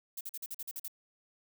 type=noise bursts; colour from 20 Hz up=violet; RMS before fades=-40 dBFS; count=9; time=0.17-0.881 s; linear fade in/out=5 ms; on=39 ms; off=45 ms; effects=none